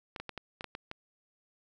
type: clicks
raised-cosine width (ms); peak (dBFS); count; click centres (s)
0.3; -23; 8; 0.162 / 0.2 / 0.293 / 0.377 / 0.609 / 0.643 / 0.751 / 0.914
effects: none